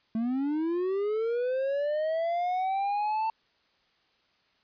triangle linear sweep, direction up, 218.6 to 895 Hz, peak -24 dBFS, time 0.15-3.3 s, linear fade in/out 2 ms, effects white hiss -68 dBFS RMS until 4.63 s + resampled to 11025 Hz

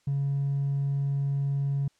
sine tone with hard clipping, 139.7 Hz, C#3, 14 cents sharp, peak -25 dBFS, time 0.07-1.88 s, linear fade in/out 5 ms, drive 1 dB, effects white hiss -68 dBFS RMS until 1.99 s + low-pass 7000 Hz 12 dB/octave

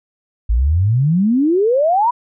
sine exponential sweep, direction up, 51.91 to 1000 Hz, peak -11 dBFS, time 0.49-2.11 s, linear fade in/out 10 ms, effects none

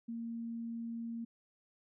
sine tone, 231.1 Hz, A#3, 15 cents flat, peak -38 dBFS, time 0.08-1.25 s, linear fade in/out 10 ms, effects none

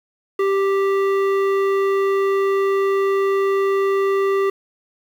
square tone with low-pass filter, 392 Hz, G4, in tune, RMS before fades -18 dBFS, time 0.39-4.5 s, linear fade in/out 5 ms, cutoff 1800 Hz, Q 0.94, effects 7-bit

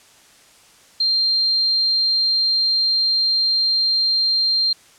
sine tone, 4180 Hz, C8, 2 cents flat, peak -15 dBFS, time 1-4.73 s, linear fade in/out 5 ms, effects white hiss -50 dBFS RMS until 4.98 s + low-pass 9000 Hz 12 dB/octave

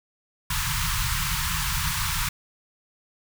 pink band-stop noise, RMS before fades -26 dBFS, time 0.5-2.29 s, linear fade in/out 5 ms, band 170 to 900 Hz, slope 96 dB/octave, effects none

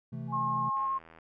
triangle chord, A minor, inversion first, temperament equal, 130.81 / 164.81 / 220 Hz, C3 / E3 / A3, 0 / 0 / 0 cents, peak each -36 / -40 / -39 dBFS, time 0.12-0.7 s, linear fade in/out 10 ms
sine tone, 836 Hz, G#5, 11 cents sharp, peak -38 dBFS, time 0.27-0.89 s, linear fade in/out 50 ms
sine tone with vibrato, 1074 Hz, C6, 45 cents sharp, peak -28 dBFS, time 0.32-0.99 s, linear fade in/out 20 ms, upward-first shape triangle, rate 12 Hz, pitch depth 10 cents each way
click train, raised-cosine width 0.5 ms, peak -37 dBFS, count 35, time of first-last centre 0.77-1.187 s, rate 81.6 Hz
effects none

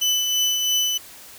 30% pulse tone with tremolo, 3000 Hz, F#7, 23 cents sharp, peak -14 dBFS, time 0.01-0.98 s, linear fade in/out 10 ms, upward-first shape triangle, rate 3 Hz, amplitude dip 40%, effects white hiss -43 dBFS RMS until 1.38 s

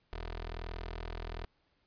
15% pulse tone with notch filter, 41.2 Hz, E1, in tune, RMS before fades -41 dBFS, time 0.13-1.45 s, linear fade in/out 0 ms, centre 140 Hz, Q 0.5, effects pink hiss -74 dBFS RMS until 1.86 s + resampled to 11025 Hz

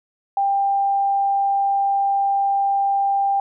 sine tone, 793 Hz, G5, 20 cents sharp, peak -16 dBFS, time 0.37-3.4 s, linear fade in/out 2 ms, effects none

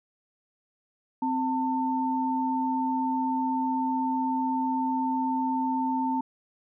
sine tone pair together, 260.3 / 896 Hz, C4 / A5, -9 / +31 cents, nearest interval octave + major sixth, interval 2140 cents, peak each -27 / -27 dBFS, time 1.22-6.21 s, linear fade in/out 5 ms, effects none

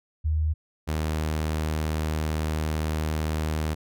sine / sawtooth tone pair in turn, 77.78 / 77.78 Hz, D#2 / D#2, 0 / 0 cents, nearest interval unison, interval 0 cents, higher neither, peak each -21 dBFS, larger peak neither, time 0.24-0.54 / 0.87-3.75 s, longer second, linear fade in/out 20 ms, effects none

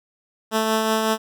10% pulse tone with tremolo, 220 Hz, A3, in tune, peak -9 dBFS, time 0.51-1.18 s, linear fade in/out 50 ms, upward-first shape triangle, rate 5.4 Hz, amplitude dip 35%, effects none

